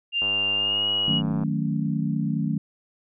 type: tone with pitch glide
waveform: sine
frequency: 2794 to 2903 Hz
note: F7 to F#7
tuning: 0 to -34 cents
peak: -21 dBFS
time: 0.12-1.22 s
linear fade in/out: 50 ms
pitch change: +66 cents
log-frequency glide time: 0.55-0.89 s
type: click train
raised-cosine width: 1 ms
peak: -23 dBFS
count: 125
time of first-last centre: 0.22-1.436 s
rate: 102 Hz
type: chord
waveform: sine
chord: D# half-diminished seventh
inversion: none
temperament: equal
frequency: 155.56 / 185 / 220 / 277.2 Hz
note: D#3 / F#3 / A3 / C#4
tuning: 0 / 0 / 0 / 0 cents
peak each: -26 / -29 / -27 / -31 dBFS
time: 1.08-2.58 s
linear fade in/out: 2 ms
effects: none